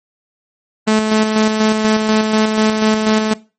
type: tone with tremolo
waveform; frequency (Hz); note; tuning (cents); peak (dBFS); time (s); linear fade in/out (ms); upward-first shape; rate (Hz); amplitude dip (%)
sawtooth; 216.8; A3; -25; -6; 0.87-3.34; 10; square; 4.1; 40
effects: noise-tail reverb RT60 0.3 s tail -20 dB re dry + MP3 32 kbps